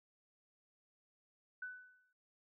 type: tone with exponential decay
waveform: sine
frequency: 1497 Hz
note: F#6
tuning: 20 cents sharp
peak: -40 dBFS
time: 1.62-2.13 s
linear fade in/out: 5 ms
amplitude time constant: 110 ms
effects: none